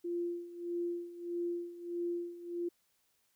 sine tone with tremolo, 346.4 Hz, F4, 14 cents flat, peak -32 dBFS, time 0.04-2.69 s, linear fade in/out 10 ms, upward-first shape sine, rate 1.6 Hz, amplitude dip 80%, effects white hiss -75 dBFS RMS until 3.35 s

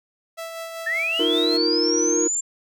sawtooth tone with tremolo, 659.3 Hz, E5, in tune, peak -26 dBFS, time 0.37-1.58 s, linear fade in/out 20 ms, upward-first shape sine, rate 5.2 Hz, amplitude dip 35%
sine linear sweep, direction up, 1737 to 7380 Hz, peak -21 dBFS, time 0.86-2.41 s, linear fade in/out 10 ms
triangle chord, Eb suspended second, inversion none, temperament equal, 311.1 / 349.2 / 466.2 Hz, Eb4 / F4 / Bb4, 0 / 0 / 0 cents, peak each -22 dBFS, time 1.19-2.28 s, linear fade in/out 10 ms
effects none

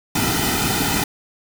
pink noise with comb filter, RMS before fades -20 dBFS, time 0.15-1.04 s, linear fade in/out 5 ms, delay 1.8 ms, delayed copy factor -0.9, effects none

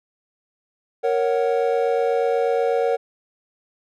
triangle chord, F# major, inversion first, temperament equal with one note detuned, 466.2 / 554.4 / 742.1 Hz, A#4 / C#5 / F#5, 0 / 0 / +5 cents, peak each -18 / -21 / -23 dBFS, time 1.03-2.97 s, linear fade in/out 20 ms, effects none

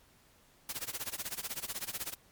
white noise with tremolo, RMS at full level -36 dBFS, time 0.69-2.14 s, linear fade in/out 2 ms, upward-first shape sine, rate 16 Hz, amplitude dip 95%, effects pink hiss -64 dBFS RMS until 2.31 s + MP3 96 kbps

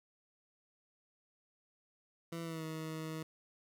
20% pulse tone with pitch glide, 166.7 to 158.71 Hz, E3 to D#3, +20 to +35 cents, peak -35 dBFS, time 2.32-3.23 s, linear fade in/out 5 ms, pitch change -85 cents, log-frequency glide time 2.43-2.64 s, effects none

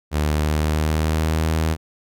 sawtooth tone with pitch glide, 75.3 to 79.78 Hz, D2 to D#2, +44 to +44 cents, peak -14 dBFS, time 0.11-1.77 s, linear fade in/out 50 ms, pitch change +100 cents, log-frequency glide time 0.22-1.48 s, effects none

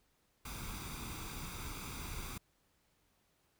pink noise with comb filter, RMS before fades -44 dBFS, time 0.45-2.38 s, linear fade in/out 5 ms, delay 0.83 ms, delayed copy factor +0.65, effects pink hiss -75 dBFS RMS until 3.59 s

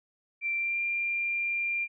sine tone with pitch glide, 2353 to 2386 Hz, D7 to D7, +3 to +27 cents, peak -27 dBFS, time 0.41-1.88 s, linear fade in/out 50 ms, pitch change +24 cents, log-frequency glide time 0.56-0.8 s, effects none

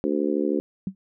harmonic tone, 73 Hz, D2, 10 cents flat, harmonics 3 / 4 / 5 / 6 / 7, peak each -29 / -25 / -26 / -30 / -31 dBFS, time 0.04-0.6 s, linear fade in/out 0 ms
sine tone with exponential decay, 190.9 Hz, G3, 46 cents flat, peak -21 dBFS, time 0.87-0.95 s, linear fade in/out 2 ms, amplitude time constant 17 ms
effects none

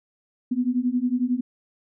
sine beating tone pair, 242.2 / 253.2 Hz, B3 / B3, -34 / +43 cents, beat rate 11 Hz, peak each -24 / -23 dBFS, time 0.51-1.41 s, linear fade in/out 10 ms, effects none

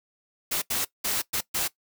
white noise bursts at uneven times, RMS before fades -27 dBFS, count 5, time 0.51-0.62 / 0.7-0.85 / 1.04-1.22 / 1.33-1.41 / 1.54-1.68 s, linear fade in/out 10 ms, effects noise-tail reverb RT60 0.1 s tail -19 dB re dry

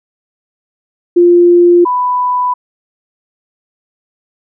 sine tone pair in turn, 349.2 / 993.1 Hz, F4 / B5, 0 / +9 cents, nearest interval octave + tritone, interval 1809 cents, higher second, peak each -3 / -10 dBFS, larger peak first, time 1.16-1.85 / 1.85-2.54 s, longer neither, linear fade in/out 10 ms, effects none

